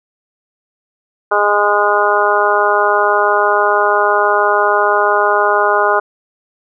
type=harmonic tone; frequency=206.1 Hz; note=G#3; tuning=13 cents flat; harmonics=2 / 3 / 4 / 5 / 6 / 7; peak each=-17 / -17 / -17 / -17 / -17 / -17 dBFS; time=1.31-6 s; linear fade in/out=10 ms; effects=none